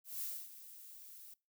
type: noise with ADSR envelope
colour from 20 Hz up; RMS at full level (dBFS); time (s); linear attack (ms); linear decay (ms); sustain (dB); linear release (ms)
violet; -40; 0.04-1.34; 180; 260; -14; 5
effects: noise-tail reverb RT60 0.3 s tail -24 dB re dry